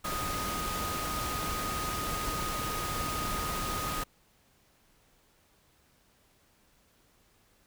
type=tone in noise; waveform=sine; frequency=1244.5 Hz; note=D#6; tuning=in tune; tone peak=-35 dBFS; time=0.04-4.04 s; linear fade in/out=10 ms; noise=pink; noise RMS=-35 dBFS; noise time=0.04-4.04 s; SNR=-3 dB; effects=pink hiss -66 dBFS RMS until 7.66 s